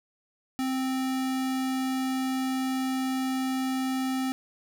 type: tone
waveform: square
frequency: 261.6 Hz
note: C4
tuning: in tune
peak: -27 dBFS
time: 0.59-4.32 s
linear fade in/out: 0 ms
effects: none